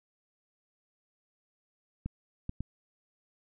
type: clicks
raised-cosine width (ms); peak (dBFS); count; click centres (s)
5; -22; 3; 2.06 / 2.494 / 2.606
effects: none